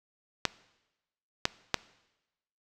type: clicks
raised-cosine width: 0.2 ms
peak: -6 dBFS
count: 3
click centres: 0.453 / 1.454 / 1.743 s
effects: noise-tail reverb RT60 1.0 s tail -20 dB re dry